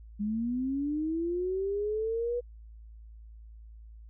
sine linear sweep, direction up, 202.1 to 489.6 Hz, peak -28 dBFS, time 0.19-2.41 s, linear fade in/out 20 ms, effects added 55 Hz sine -46 dBFS peak until 4.09 s

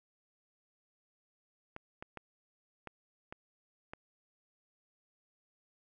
clicks, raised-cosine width 0.5 ms, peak -28 dBFS, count 6, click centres 1.764 / 2.025 / 2.173 / 2.873 / 3.325 / 3.935 s, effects none

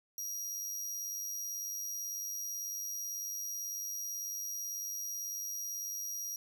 sawtooth tone with amplitude modulation, 5730 Hz, F8, 44 cents sharp, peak -33 dBFS, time 0.18-6.36 s, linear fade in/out 2 ms, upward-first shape sine, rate 98.1 Hz, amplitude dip 40%, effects none

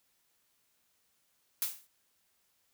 blue noise with exponential decay, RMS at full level -29 dBFS, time 1.62-1.87 s, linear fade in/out 1 ms, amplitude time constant 54 ms, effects white hiss -74 dBFS RMS until 2.73 s

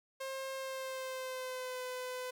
sawtooth tone with pitch glide, 533 to 505.1 Hz, C5 to B4, +32 to +39 cents, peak -35 dBFS, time 0.2-2.31 s, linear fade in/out 10 ms, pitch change -93 cents, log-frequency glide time 0.55-1.83 s, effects 12-bit

